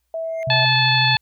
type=tone; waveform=sine; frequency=653 Hz; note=E5; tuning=17 cents flat; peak=-23 dBFS; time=0.14-0.65 s; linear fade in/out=2 ms
type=tone with exponential growth; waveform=triangle; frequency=2115 Hz; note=C7; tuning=18 cents sharp; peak=-29 dBFS; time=0.24-0.43 s; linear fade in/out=0 ms; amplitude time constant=41 ms
type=tone with vibrato; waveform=sine; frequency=130 Hz; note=C3; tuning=11 cents flat; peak=-21 dBFS; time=0.47-1.16 s; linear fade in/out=5 ms; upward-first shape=sine; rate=13 Hz; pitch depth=27 cents each way
type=harmonic tone; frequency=869 Hz; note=A5; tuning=22 cents flat; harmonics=1 / 2 / 3 / 4 / 5; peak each=-21 / -21 / -21 / -21 / -21 dBFS; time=0.5-1.17 s; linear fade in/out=2 ms
effects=added 60 Hz sine -70 dBFS peak until 1.21 s + white hiss -74 dBFS RMS until 1.21 s